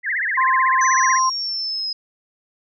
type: tone with vibrato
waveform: sine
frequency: 1831 Hz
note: A#6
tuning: 32 cents flat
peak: -19 dBFS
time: 0.03-1.2 s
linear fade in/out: 50 ms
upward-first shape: triangle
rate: 16 Hz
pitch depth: 270 cents each way
type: tone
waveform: sine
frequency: 1046 Hz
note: C6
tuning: 1 cent flat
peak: -15 dBFS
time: 0.37-1.3 s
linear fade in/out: 10 ms
type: exponential sweep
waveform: sine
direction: down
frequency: 6030 to 5060 Hz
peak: -22 dBFS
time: 0.81-1.93 s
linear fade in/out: 5 ms
effects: none